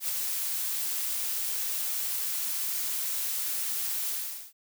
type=noise with ADSR envelope; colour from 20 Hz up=blue; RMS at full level=-28 dBFS; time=0-4.53 s; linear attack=87 ms; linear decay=5 ms; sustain=-3 dB; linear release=440 ms; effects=none